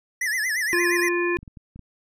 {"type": "tone with vibrato", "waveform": "square", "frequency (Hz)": 1864.7, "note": "A#6", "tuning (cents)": 0, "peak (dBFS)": -23, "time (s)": [0.21, 1.09], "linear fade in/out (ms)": 5, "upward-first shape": "sine", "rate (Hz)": 8.6, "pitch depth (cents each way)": 170}
{"type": "harmonic tone", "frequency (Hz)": 349.2, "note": "F4", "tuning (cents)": 0, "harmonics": [1, 3, 5, 7], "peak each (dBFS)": [-22, -31, -28, -29], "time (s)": [0.73, 1.37], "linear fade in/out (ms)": 0}
{"type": "clicks", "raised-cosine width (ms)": 5, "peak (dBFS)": -29, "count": 6, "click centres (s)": [1.388, 1.43, 1.478, 1.572, 1.76, 1.793]}
{"effects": ["resampled to 32000 Hz"]}